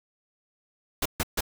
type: noise bursts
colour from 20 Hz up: pink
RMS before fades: -26 dBFS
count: 3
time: 1.02-1.408 s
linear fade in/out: 5 ms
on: 36 ms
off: 140 ms
effects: none